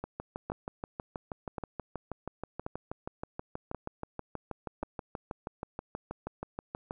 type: two click trains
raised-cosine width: 1 ms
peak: -21 / -22 dBFS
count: 5 / 44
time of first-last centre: 0.5-4.829 / 0.04-6.909 s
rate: 0.924 / 6.26 Hz
effects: none